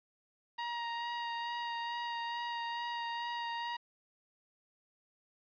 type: tone with vibrato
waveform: sawtooth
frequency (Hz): 942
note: A#5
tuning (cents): +18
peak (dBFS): -32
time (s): 0.58-3.77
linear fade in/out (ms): 10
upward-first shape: sine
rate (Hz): 2.3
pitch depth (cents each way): 15
effects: resampled to 11025 Hz + 10-bit